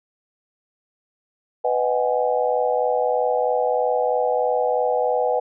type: chord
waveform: sine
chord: G# minor seventh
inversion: first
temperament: just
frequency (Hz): 498.4 / 623 / 747.5 / 830.6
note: B4 / D#5 / F#5 / G#5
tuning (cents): +16 / +2 / +17 / 0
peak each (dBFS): -21 / -24 / -24 / -26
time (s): 1.64-5.4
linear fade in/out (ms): 10
effects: none